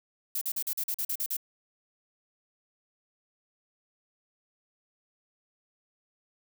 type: noise bursts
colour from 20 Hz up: violet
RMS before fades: -31 dBFS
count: 10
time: 0.35-1.368 s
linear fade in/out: 5 ms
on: 64 ms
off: 42 ms
effects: none